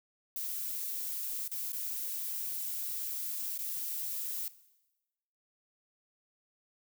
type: noise with dropouts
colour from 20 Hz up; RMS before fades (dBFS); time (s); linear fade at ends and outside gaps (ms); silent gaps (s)
violet; -37; 0.36-4.48; 1; 1.478-1.516 / 1.721-1.731 / 3.577-3.589
effects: noise-tail reverb RT60 1.0 s tail -17 dB re dry